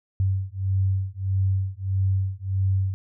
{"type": "beating tone pair", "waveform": "sine", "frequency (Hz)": [95.1, 96.7], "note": ["F#2", "G2"], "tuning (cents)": [48, -23], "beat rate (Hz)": 1.6, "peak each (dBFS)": -24, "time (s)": [0.2, 2.94], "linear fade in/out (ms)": 0, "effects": []}